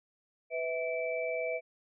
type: tone cluster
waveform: sine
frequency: 500 / 648 / 2317 Hz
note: B4 / E5 / D7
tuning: +21 / -30 / -24 cents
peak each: -35 / -34 / -38 dBFS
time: 0.5-1.61 s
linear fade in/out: 50 ms
effects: none